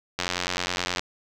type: click train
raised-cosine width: 0.2 ms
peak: -8 dBFS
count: 73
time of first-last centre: 0.19-0.994 s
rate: 89.5 Hz
effects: none